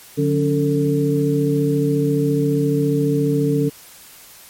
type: tone cluster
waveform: sine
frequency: 147.1 / 181.6 / 281.6 / 445.8 Hz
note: D3 / F#3 / C#4 / A4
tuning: +3 / -32 / +27 / +23 cents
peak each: -19 / -28 / -19 / -20 dBFS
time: 0.17-3.7 s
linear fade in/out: 20 ms
effects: white hiss -43 dBFS RMS until 4.49 s + MP3 64 kbps